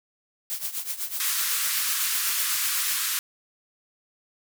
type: noise with tremolo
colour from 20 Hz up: blue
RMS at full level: -28 dBFS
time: 0.5-2.96 s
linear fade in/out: 0 ms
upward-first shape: triangle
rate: 8 Hz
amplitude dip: 85%
type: band-pass noise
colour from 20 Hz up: white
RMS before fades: -27 dBFS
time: 1.2-3.19 s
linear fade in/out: 0 ms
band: 1100 to 16000 Hz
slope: 48 dB/octave
effects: none